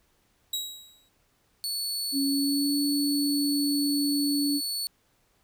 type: tone with exponential decay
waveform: sawtooth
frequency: 3847 Hz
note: B7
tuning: 46 cents flat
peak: -23 dBFS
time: 0.53-1.09 s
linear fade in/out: 5 ms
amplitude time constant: 120 ms
type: tone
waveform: sawtooth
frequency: 4435 Hz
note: C#8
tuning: in tune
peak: -26 dBFS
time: 1.64-4.87 s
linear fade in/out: 0 ms
type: tone with pitch glide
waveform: sine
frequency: 276.3 to 286.7 Hz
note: C#4 to D4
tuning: -6 to -42 cents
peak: -24 dBFS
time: 2.12-4.61 s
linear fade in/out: 50 ms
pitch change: +64 cents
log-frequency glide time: 2.22-2.78 s
effects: pink hiss -68 dBFS RMS until 5.43 s